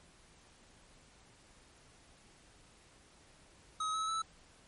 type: tone with pitch steps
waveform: square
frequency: 1271 / 1291.7 / 1312.8 Hz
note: D#6 / E6 / E6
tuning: +36 / -36 / -8 cents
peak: -34 dBFS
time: 3.8-4.22 s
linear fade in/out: 5 ms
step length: 140 ms
effects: pink hiss -62 dBFS RMS until 4.67 s + MP3 48 kbps